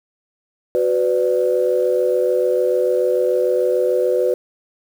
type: chord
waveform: sine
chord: B minor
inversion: second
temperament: equal with one note detuned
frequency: 370 / 500.5 / 587.3 Hz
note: F#4 / B4 / D5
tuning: 0 / +23 / 0 cents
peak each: -19 / -16 / -22 dBFS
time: 0.75-4.34 s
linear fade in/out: 0 ms
effects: tanh soft clip ceiling -5 dBFS + 7-bit